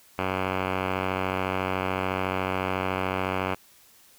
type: tone with low-pass filter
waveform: 5% pulse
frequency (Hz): 93.9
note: F#2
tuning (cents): +26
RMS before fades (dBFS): -28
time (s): 0.18-3.55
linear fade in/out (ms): 10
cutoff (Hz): 2100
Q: 2.9
effects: white hiss -56 dBFS RMS until 4.18 s